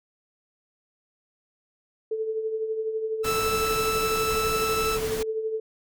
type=tone with tremolo; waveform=sine; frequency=440 Hz; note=A4; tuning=in tune; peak=-23 dBFS; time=2.11-5.6 s; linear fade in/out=5 ms; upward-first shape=triangle; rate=12 Hz; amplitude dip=60%
type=tone; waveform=sawtooth; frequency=1318.5 Hz; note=E6; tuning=in tune; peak=-22 dBFS; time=3.23-4.99 s; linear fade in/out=50 ms
type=noise; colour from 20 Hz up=pink; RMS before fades=-33 dBFS; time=3.24-5.23 s; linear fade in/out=5 ms
effects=none

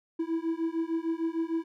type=beating tone pair; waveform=triangle; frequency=325.2 / 331.8 Hz; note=E4 / E4; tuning=-23 / +11 cents; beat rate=6.6 Hz; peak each=-29 dBFS; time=0.19-1.64 s; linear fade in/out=10 ms; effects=none

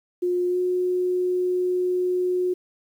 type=tone with pitch glide; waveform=sine; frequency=357.1 to 362.7 Hz; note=F4 to F#4; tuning=+39 to -34 cents; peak=-20 dBFS; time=0.22-2.54 s; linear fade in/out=10 ms; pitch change=+27 cents; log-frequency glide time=0.48-0.58 s; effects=9-bit

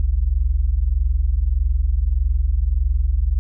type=tone pair together; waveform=sine; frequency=47.66 / 69.3 Hz; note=G1 / C#2; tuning=-48 / 0 cents; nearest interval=tritone; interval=648 cents; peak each=-18 dBFS; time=0-3.39 s; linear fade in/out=0 ms; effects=none

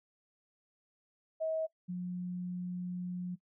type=tone pair in turn; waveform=sine; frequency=639 / 179.31 Hz; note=D#5 / F3; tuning=+46 / +46 cents; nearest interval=octave + minor seventh; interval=2200 cents; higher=first; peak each=-31 / -35 dBFS; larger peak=first; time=1.4-1.67 / 1.88-3.36 s; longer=second; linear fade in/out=20 ms; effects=noise-tail reverb RT60 0.1 s tail -21 dB re dry

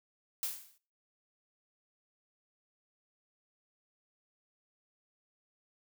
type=noise with exponential decay; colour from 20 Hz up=blue; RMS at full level=-32 dBFS; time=0.43-0.78 s; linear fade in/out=1 ms; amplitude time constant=76 ms; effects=noise-tail reverb RT60 0.4 s tail -20 dB re dry

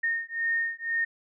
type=beating tone pair; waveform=sine; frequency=1837 / 1839 Hz; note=A#6 / A#6; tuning=-26 / -24 cents; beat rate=2 Hz; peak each=-29 dBFS; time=0.03-1.05 s; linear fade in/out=10 ms; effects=none

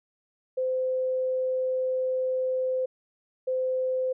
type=tone pair in turn; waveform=sine; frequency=515 / 515 Hz; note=C5 / C5; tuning=-28 / -28 cents; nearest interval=unison; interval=0 cents; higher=neither; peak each=-24 dBFS; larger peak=neither; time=0.57-2.86 / 3.47-4.13 s; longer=first; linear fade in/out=10 ms; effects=none

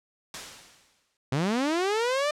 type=noise with exponential decay; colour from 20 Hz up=white; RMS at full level=-34 dBFS; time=0.34-1.17 s; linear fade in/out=1 ms; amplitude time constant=180 ms
type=linear sweep; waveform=sawtooth; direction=up; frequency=123.7 to 607 Hz; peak=-20 dBFS; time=1.32-2.31 s; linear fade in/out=5 ms
effects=low-pass 7000 Hz 12 dB/octave

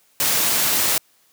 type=noise; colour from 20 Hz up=white; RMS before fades=-19 dBFS; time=0.2-0.98 s; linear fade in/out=2 ms; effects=white hiss -59 dBFS RMS until 1.32 s + high-pass 100 Hz 12 dB/octave

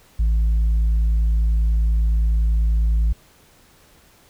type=tone; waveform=sine; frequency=55 Hz; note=A1; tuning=in tune; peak=-12 dBFS; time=0.19-3.13 s; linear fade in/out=10 ms; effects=tanh soft clip ceiling -14 dBFS + pink hiss -53 dBFS RMS until 4.29 s

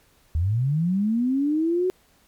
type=linear sweep; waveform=sine; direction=up; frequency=74.3 to 374.5 Hz; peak=-19 dBFS; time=0.35-1.9 s; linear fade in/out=0 ms; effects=pink hiss -60 dBFS RMS until 2.27 s + MP3 96 kbps

